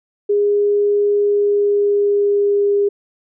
sine tone with pitch glide, 410 to 405.1 Hz, G#4 to G#4, -22 to -43 cents, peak -12 dBFS, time 0.29-2.89 s, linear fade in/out 10 ms, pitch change -21 cents, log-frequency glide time 1.15-2.75 s, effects none

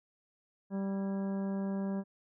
harmonic tone with a mistuned harmonic, 195.4 Hz, G3, 5 cents flat, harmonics 1 / 2 / 3 / 4 / 5 / 6 / 7 / 8, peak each -32 / -43 / -44 / -52 / -51 / -60 / -61 / -57 dBFS, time 0.7-2.04 s, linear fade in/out 50 ms, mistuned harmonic 8, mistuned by +77 cents, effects none

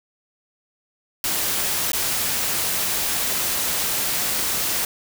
white noise with dropouts, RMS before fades -23 dBFS, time 1.24-4.85 s, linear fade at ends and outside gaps 1 ms, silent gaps 1.918-1.932 s, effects none

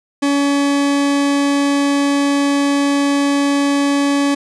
40% pulse tone, 282.6 Hz, C#4, 34 cents sharp, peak -12 dBFS, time 0.22-4.35 s, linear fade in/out 10 ms, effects resampled to 22050 Hz + 8-bit

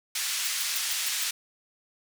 white band-pass noise, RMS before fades -30 dBFS, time 0.15-1.31 s, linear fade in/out 5 ms, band 1800 to 8300 Hz, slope 12 dB/octave
violet noise bursts, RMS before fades -30 dBFS, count 6, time 0.45-1.238 s, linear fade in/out 5 ms, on 23 ms, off 130 ms
effects none

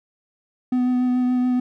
triangle tone with vibrato, 250.2 Hz, B3, 23 cents sharp, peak -15 dBFS, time 0.72-1.6 s, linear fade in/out 5 ms, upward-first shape triangle, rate 7 Hz, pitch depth 16 cents each way, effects none

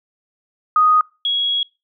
sine tone pair in turn, 1244.5 / 3322 Hz, D#6 / G#7, 0 / 0 cents, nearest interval octave + perfect fourth, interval 1700 cents, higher second, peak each -10 / -16 dBFS, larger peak first, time 0.76-1.01 / 1.25-1.63 s, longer second, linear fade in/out 2 ms, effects noise-tail reverb RT60 0.3 s tail -26 dB re dry

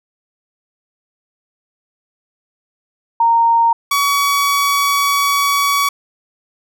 sine / sawtooth tone pair in turn, 925 / 1131.3 Hz, A#5 / C#6, -14 / +35 cents, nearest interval minor third, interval 349 cents, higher second, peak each -9 dBFS, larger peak neither, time 3.2-3.73 / 3.91-5.89 s, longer second, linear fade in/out 5 ms, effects none

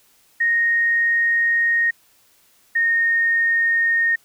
sine tone pair in turn, 1861 / 1846 Hz, A#6 / A#6, -3 / -17 cents, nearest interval unison, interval 14 cents, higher first, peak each -15 dBFS, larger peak neither, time 0.4-1.91 / 2.75-4.16 s, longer first, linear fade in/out 10 ms, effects white hiss -57 dBFS RMS until 4.24 s

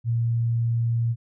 sine tone, 116.54 Hz, A#2, in tune, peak -20 dBFS, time 0.04-1.16 s, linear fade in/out 50 ms, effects none

